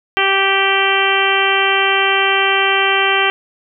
harmonic tone, 390 Hz, G4, 9 cents flat, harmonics 1 / 2 / 3 / 4 / 5 / 6 / 7 / 8, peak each -20 / -20 / -20 / -20 / -20 / -20 / -20 / -20 dBFS, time 0.17-3.3 s, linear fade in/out 0 ms, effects none

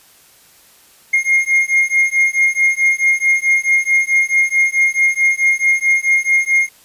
triangle beating tone pair, 2132 / 2136.6 Hz, C7 / C7, +32 / +36 cents, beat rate 4.6 Hz, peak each -13 dBFS, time 1.13-6.69 s, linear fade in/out 10 ms, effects white hiss -48 dBFS RMS until 6.84 s + resampled to 32000 Hz

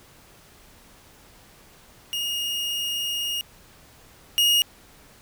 40% pulse tone pair in turn, 2854 / 2864 Hz, F7 / F7, +37 / +43 cents, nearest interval unison, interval 6 cents, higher second, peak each -24 / -16 dBFS, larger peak second, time 2.13-3.41 / 4.38-4.62 s, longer first, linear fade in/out 0 ms, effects pink hiss -52 dBFS RMS until 5.21 s

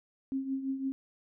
sine tone with tremolo, 268.2 Hz, C4, 43 cents sharp, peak -28 dBFS, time 0.32-0.92 s, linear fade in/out 0 ms, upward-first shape triangle, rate 5.9 Hz, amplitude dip 70%, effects none

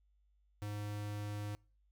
square tone, 103.83 Hz, G#2, in tune, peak -40 dBFS, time 0.62-1.55 s, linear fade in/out 0 ms, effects noise-tail reverb RT60 0.4 s tail -26 dB re dry + added 50 Hz sine -69 dBFS peak until 1.91 s

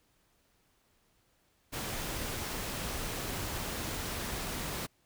pink noise, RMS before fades -37 dBFS, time 1.72-4.87 s, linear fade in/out 20 ms, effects pink hiss -71 dBFS RMS until 5.05 s

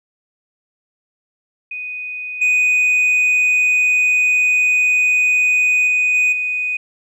sine tone with level steps, 2489 Hz, D#7, in tune, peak -24 / -9 / -11 / -9 / -17 dBFS, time 1.71-6.77 s, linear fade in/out 5 ms, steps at 2.41 / 5.87 / 6.14 / 6.32 s, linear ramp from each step 10 ms, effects tanh soft clip ceiling -11 dBFS

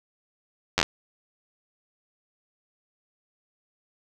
slowing click train, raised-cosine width 0.2 ms, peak -3 dBFS, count 5, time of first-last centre 0.78-0.829 s, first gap 10 ms, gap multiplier 1.14, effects none

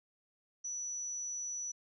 sine tone, 5920 Hz, F#8, in tune, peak -37 dBFS, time 0.64-1.72 s, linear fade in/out 10 ms, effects none

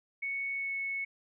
sine tone with pitch glide, 2217 to 2204 Hz, C#7 to C#7, 0 to -11 cents, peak -32 dBFS, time 0.22-1.05 s, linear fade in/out 10 ms, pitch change -11 cents, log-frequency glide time 0.53-0.74 s, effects none

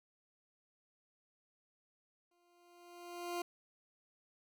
20% pulse tone with exponential growth, 349.2 Hz, F4, in tune, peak -31 dBFS, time 2.31-3.42 s, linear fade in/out 5 ms, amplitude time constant 240 ms, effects none

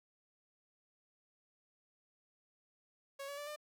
sawtooth tone with pitch steps, 553 / 567.9 / 583.2 / 598.9 Hz, C#5 / C#5 / D5 / D5, -4 / +42 / -12 / +34 cents, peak -39 dBFS, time 3.19-3.562 s, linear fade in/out 10 ms, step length 93 ms, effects none

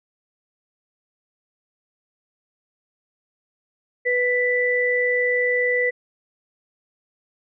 sine tone pair together, 493.9 / 1979.5 Hz, B4 / B6, 0 / +3 cents, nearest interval 2 octaves, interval 2403 cents, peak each -21 / -20 dBFS, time 4.05-5.91 s, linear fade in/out 20 ms, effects none

